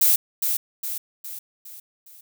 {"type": "noise with echo", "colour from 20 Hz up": "violet", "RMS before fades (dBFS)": -17, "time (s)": [0.01, 0.16], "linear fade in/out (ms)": 5, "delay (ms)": 410, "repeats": 5, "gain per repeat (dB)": -6, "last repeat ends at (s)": 2.21, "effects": []}